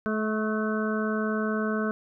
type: harmonic tone with a mistuned harmonic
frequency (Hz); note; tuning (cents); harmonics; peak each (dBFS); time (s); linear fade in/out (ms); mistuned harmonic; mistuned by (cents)
215.9; A3; -33; 1 / 2 / 3 / 5 / 6 / 7; -27 / -31 / -35 / -37 / -37 / -34; 0.06-1.91; 0; 5; +25
effects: none